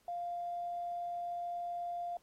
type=tone with tanh clipping; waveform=triangle; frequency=698 Hz; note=F5; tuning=1 cent flat; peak=-36 dBFS; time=0.08-2.17 s; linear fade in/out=2 ms; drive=3 dB; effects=pink hiss -71 dBFS RMS until 2.22 s + AAC 48 kbps